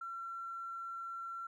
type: tone with tanh clipping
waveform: triangle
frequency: 1358 Hz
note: F6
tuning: 49 cents flat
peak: -40 dBFS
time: 0.01-1.47 s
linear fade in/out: 5 ms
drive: 2 dB
effects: none